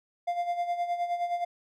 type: tone with tremolo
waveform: triangle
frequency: 698.5 Hz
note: F5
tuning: in tune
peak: -23 dBFS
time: 0.27-1.45 s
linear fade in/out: 10 ms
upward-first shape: sine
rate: 9.6 Hz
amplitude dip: 65%
effects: none